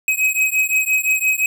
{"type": "beating tone pair", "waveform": "square", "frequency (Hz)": [2534, 2539.8], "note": ["D#7", "D#7"], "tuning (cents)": [31, 35], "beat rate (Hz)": 5.8, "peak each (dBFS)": -19, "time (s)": [0.08, 1.46], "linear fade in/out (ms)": 2, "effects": []}